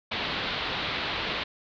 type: low-pass noise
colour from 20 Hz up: white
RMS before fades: -31 dBFS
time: 0.11-1.44 s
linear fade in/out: 10 ms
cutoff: 4100 Hz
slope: 48 dB/octave
effects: none